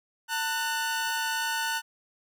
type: tone pair together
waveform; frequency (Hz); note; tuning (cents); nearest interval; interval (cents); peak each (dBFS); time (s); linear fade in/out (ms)
sawtooth; 899.4 / 1480; A5 / F#6; +38 / 0; major sixth; 862; -27 / -26; 0.28-1.82; 50
effects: none